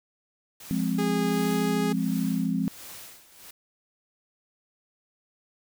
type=noise with tremolo; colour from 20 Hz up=white; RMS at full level=-42 dBFS; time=0.6-3.51 s; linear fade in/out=5 ms; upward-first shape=sine; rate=1.4 Hz; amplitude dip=80%
type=chord; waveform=sine; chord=F minor; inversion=none; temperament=equal; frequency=174.61 / 207.7 / 261.6 Hz; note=F3 / Ab3 / C4; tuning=0 / 0 / 0 cents; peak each=-28 dBFS; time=0.71-2.68 s; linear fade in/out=0 ms
type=tone with pitch glide; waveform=sawtooth; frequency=411.3 to 415.1 Hz; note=G#4 to G#4; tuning=-17 to -1 cents; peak=-24 dBFS; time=0.98-1.93 s; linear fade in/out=10 ms; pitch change=+16 cents; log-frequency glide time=1.32-1.52 s
effects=none